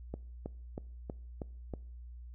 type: click train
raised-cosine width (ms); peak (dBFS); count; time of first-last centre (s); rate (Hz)
2; -25; 6; 0.14-1.737; 3.13
effects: noise-tail reverb RT60 0.6 s tail -23 dB re dry + added 60 Hz sine -45 dBFS peak until 2.34 s